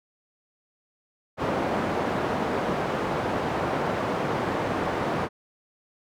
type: band-pass noise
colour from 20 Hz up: white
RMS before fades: -27 dBFS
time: 1.37-5.29 s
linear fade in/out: 50 ms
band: 100 to 860 Hz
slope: 12 dB/octave
effects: none